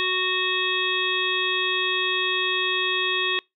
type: harmonic tone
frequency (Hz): 370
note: F#4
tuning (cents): 0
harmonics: 1 / 3 / 5 / 7 / 9 / 10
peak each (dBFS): -30 / -30 / -28 / -27 / -27 / -30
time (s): 0-3.39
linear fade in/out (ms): 0
effects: noise-tail reverb RT60 0.2 s tail -26 dB re dry